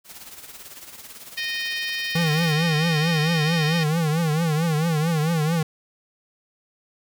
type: noise with tremolo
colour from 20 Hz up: white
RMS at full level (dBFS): -39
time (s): 0.04-2.56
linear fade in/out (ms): 50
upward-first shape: sine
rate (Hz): 18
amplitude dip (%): 60
type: harmonic tone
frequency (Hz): 618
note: D#5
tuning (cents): -12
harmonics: 3 / 4 / 5 / 6 / 7 / 8 / 9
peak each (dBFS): -29 / -31 / -33 / -35 / -36 / -37 / -38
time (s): 1.37-3.84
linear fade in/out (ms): 10
type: tone with vibrato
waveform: square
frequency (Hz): 159.8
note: D#3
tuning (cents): +47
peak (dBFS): -20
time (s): 2.15-5.63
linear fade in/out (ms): 5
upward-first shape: triangle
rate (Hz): 4.5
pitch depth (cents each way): 140
effects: none